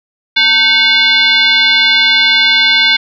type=tone with frequency modulation; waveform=sine; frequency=2848 Hz; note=F7; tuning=33 cents sharp; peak=-6 dBFS; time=0.36-2.97 s; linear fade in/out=10 ms; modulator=650 Hz; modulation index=2; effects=none